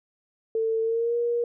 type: tone with pitch glide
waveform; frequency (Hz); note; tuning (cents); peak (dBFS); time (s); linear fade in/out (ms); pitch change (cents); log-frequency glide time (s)
sine; 447.6 to 474.2; A4 to A#4; +30 to +30; -22; 0.55-1.44; 2; +100; 0.81-1.16
effects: none